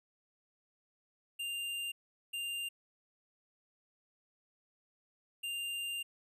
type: tone bursts at uneven times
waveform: square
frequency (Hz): 2794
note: F7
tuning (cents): 0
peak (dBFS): -37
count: 3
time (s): 1.39-1.92 / 2.33-2.69 / 5.43-6.03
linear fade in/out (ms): 10
effects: resampled to 32000 Hz